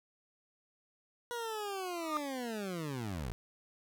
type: linear sweep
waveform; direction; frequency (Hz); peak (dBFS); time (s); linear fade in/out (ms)
20% pulse; down; 484.6 to 51.91; -32; 1.31-3.32; 0
type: tone with exponential growth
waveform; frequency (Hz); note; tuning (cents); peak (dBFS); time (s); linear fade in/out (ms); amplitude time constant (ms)
triangle; 1214; D#6; -43; -27; 1.93-2.17; 0; 51
effects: none